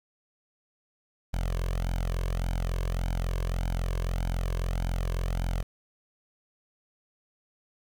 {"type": "tone with flanger", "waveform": "sawtooth", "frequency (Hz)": 43.65, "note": "F1", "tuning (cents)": 0, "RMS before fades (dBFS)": -29, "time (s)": [1.33, 5.63], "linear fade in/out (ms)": 10, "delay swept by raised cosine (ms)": [1.3, 1.86], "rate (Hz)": 1.7, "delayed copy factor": 0.9, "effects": ["10-bit"]}